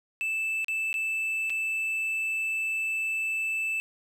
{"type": "tone with dropouts", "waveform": "triangle", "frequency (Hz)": 2637, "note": "E7", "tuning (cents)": 0, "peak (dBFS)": -25, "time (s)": [0.21, 3.8], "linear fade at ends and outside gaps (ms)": 0, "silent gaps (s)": [[0.645, 0.683], [0.929, 0.941], [1.497, 1.502]], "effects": []}